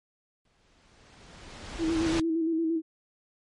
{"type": "noise with exponential growth", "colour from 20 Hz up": "pink", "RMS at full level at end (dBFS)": -29, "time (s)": [0.45, 2.2], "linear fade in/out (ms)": 2, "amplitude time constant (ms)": 380}
{"type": "tone with vibrato", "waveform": "sine", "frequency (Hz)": 326.2, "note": "E4", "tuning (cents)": -18, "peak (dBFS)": -24, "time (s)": [1.78, 2.82], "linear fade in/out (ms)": 50, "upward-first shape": "square", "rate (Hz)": 8.7, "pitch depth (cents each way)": 34}
{"effects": ["low-pass 6000 Hz 12 dB/octave", "MP3 48 kbps"]}